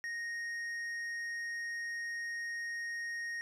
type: tone with tanh clipping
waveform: triangle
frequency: 1864.7 Hz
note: A#6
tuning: in tune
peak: -38 dBFS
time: 0.04-3.41 s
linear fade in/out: 0 ms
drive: 11 dB
effects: none